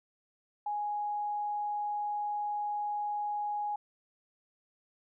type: tone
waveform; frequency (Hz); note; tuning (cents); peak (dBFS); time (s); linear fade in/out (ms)
sine; 830.6; G#5; 0; -31; 0.66-3.76; 5
effects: none